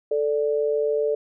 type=tone pair together; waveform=sine; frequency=440 / 587.3 Hz; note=A4 / D5; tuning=0 / 0 cents; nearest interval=perfect fourth; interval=500 cents; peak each=-21 / -25 dBFS; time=0.11-1.15 s; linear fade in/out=5 ms; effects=none